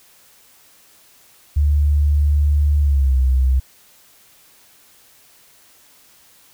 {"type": "tone with pitch glide", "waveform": "sine", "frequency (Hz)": [73.2, 64.84], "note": ["D2", "C2"], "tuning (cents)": [-5, -15], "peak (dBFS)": -12, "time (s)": [1.56, 3.6], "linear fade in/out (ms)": 10, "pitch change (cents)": -210, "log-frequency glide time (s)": [2.8, 3.17], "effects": ["white hiss -51 dBFS RMS until 6.53 s"]}